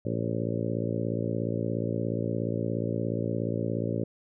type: harmonic tone with a mistuned harmonic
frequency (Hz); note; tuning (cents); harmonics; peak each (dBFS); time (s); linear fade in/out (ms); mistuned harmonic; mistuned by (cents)
57; A#1; -38; 2 / 3 / 4 / 5 / 6 / 7 / 8 / 9 / 10; -32 / -34 / -35 / -36 / -37 / -37 / -38 / -39 / -39; 0.05-4.04; 5; 10; -21
effects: none